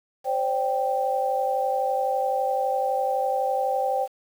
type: chord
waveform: sine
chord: C suspended second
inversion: none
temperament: equal with one note detuned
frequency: 523.3 / 575.2 / 784 Hz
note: C5 / D5 / G5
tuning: 0 / -36 / 0 cents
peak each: -26 / -30 / -24 dBFS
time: 0.24-4.08 s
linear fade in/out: 50 ms
effects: 8-bit

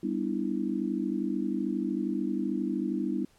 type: chord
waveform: sine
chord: E minor seventh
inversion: first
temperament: just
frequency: 197.78 / 247.2 / 296.7 / 329.6 Hz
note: G3 / B3 / D4 / E4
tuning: +16 / +2 / +18 / 0 cents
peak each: -33 dBFS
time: 0.03-3.25 s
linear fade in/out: 5 ms
effects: pink hiss -64 dBFS RMS until 3.38 s + low-pass 12000 Hz 12 dB/octave

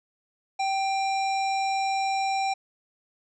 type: harmonic tone with a mistuned harmonic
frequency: 793 Hz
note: G5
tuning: 20 cents sharp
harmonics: 1 / 3 / 5 / 7 / 9 / 10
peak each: -24 / -33 / -40 / -39 / -46 / -49 dBFS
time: 0.59-2.54 s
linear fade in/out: 10 ms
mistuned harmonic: 1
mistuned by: -34 cents
effects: none

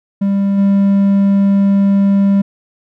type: tone with level steps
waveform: triangle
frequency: 198.1 Hz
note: G3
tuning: 18 cents sharp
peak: -9 / -6 dBFS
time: 0.21-2.42 s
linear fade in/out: 10 ms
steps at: 0.57 s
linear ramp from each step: 20 ms
effects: none

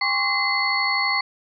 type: tone cluster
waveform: sine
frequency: 803 / 1061 / 1133 / 2058 / 4401 Hz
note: G5 / C6 / C#6 / C7 / C#8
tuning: +41 / +24 / +37 / -29 / -13 cents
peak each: -29 / -28 / -29 / -22 / -25 dBFS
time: 0.01-1.21 s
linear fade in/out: 5 ms
effects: none

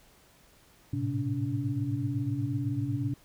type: tone cluster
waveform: sine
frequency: 105.4 / 113.4 / 131.2 / 286.4 Hz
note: G#2 / A#2 / C3 / D4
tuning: +26 / -47 / +5 / -43 cents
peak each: -37 / -33 / -32 / -33 dBFS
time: 0.93-3.14 s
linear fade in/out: 5 ms
effects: pink hiss -60 dBFS RMS until 3.24 s

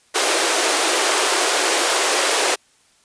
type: high-pass noise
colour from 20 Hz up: pink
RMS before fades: -18 dBFS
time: 0.14-2.56 s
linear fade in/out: 20 ms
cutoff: 340 Hz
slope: 48 dB/octave
effects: white hiss -57 dBFS RMS until 3.04 s + resampled to 22050 Hz

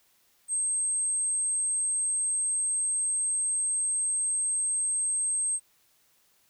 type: tone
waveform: sine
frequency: 8372 Hz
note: C9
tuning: in tune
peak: -25 dBFS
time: 0.48-5.6 s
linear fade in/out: 50 ms
effects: white hiss -66 dBFS RMS until 6.49 s

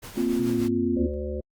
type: noise with tremolo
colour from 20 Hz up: pink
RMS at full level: -39 dBFS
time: 0.02-0.69 s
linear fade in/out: 20 ms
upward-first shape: sine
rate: 6.9 Hz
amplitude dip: 45%
type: chord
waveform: sine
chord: Bb suspended second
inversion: none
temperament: equal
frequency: 233.1 / 261.6 / 349.2 Hz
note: Bb3 / C4 / F4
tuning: 0 / 0 / 0 cents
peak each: -26 dBFS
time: 0.17-1.07 s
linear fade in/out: 5 ms
type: exponential sweep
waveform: sine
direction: down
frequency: 130.81 to 73.42 Hz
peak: -33 dBFS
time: 0.39-1.14 s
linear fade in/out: 0 ms
type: harmonic tone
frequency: 73.42 Hz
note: D2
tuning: in tune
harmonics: 1 / 3 / 5 / 7 / 8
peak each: -31 / -37 / -34 / -34 / -40 dBFS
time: 0.96-1.41 s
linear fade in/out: 10 ms
effects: Opus 48 kbps

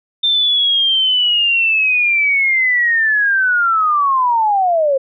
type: linear sweep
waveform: sine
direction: down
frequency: 3600 to 523.3 Hz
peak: -11 dBFS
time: 0.23-4.98 s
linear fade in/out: 10 ms
effects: none

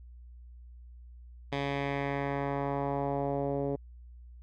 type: tone with low-pass filter sweep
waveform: 10% pulse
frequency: 140.3 Hz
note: C#3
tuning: 21 cents sharp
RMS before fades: -32 dBFS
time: 1.52-3.76 s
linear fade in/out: 5 ms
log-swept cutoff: 3300 to 470 Hz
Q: 1.6
effects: added 60 Hz sine -47 dBFS peak until 4.42 s

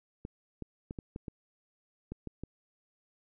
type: clicks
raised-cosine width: 3 ms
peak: -26 dBFS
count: 9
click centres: 0.251 / 0.623 / 0.909 / 0.988 / 1.161 / 1.282 / 2.12 / 2.273 / 2.436 s
effects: none

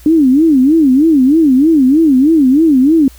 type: tone with vibrato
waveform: sine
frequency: 289.5 Hz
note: D4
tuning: 25 cents flat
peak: -5 dBFS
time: 0.06-3.08 s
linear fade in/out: 2 ms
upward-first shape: sine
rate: 3.2 Hz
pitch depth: 230 cents each way
effects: added 60 Hz sine -36 dBFS peak until 3.18 s + white hiss -43 dBFS RMS until 3.18 s

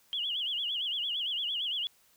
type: tone with vibrato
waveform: sine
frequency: 3114 Hz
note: G7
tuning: 12 cents flat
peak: -30 dBFS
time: 0.13-1.87 s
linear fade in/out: 0 ms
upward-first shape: sine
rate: 8.8 Hz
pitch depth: 170 cents each way
effects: white hiss -65 dBFS RMS until 2.16 s

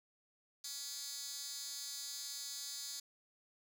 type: tone with high-pass filter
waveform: 10% pulse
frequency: 281.2 Hz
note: C#4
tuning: 25 cents sharp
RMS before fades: -45 dBFS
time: 0.64-3 s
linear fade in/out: 5 ms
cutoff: 5300 Hz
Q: 2.5
effects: none

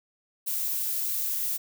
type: noise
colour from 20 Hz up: violet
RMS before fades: -29 dBFS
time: 0.46-1.58 s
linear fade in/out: 20 ms
effects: none

